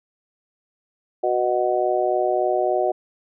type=harmonic tone; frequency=123.47 Hz; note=B2; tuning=in tune; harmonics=3 / 4 / 5 / 6; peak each=-23 / -28 / -22 / -23 dBFS; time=1.23-2.92 s; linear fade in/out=10 ms; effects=none